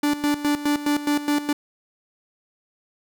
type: tone with tremolo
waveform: 45% pulse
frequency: 292.6 Hz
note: D4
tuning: 6 cents flat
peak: -18 dBFS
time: 0.03-1.53 s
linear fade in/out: 5 ms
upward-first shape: square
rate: 4.8 Hz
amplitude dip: 75%
effects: none